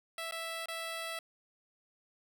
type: tone with dropouts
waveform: 10% pulse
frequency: 659.3 Hz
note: E5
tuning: in tune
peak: -29 dBFS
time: 0.18-1.19 s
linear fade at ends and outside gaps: 2 ms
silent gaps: 0.311-0.322 / 0.658-0.684 s
effects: none